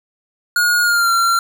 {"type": "tone with pitch glide", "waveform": "square", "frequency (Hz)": [1438, 1369.9], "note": ["F#6", "F6"], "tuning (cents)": [-50, -34], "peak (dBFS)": -13, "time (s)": [0.56, 1.39], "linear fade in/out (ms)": 2, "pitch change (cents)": -84, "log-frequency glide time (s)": [0.82, 1.11], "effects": []}